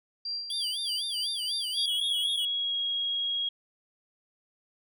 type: tone with tremolo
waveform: sine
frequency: 4737 Hz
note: D8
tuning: 14 cents sharp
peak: -30 dBFS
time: 0.25-1.86 s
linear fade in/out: 5 ms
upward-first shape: sine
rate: 3.3 Hz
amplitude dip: 55%
type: tone with vibrato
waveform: square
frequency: 3262 Hz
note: G#7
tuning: 32 cents flat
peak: -32 dBFS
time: 0.5-2.45 s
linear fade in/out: 2 ms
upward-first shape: sine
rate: 4 Hz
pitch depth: 190 cents each way
type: tone with pitch glide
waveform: sine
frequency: 3322 to 3291 Hz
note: G#7 to G#7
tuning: 0 to -16 cents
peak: -27 dBFS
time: 1.77-3.49 s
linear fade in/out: 5 ms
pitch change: -16 cents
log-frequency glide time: 2.55-2.75 s
effects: none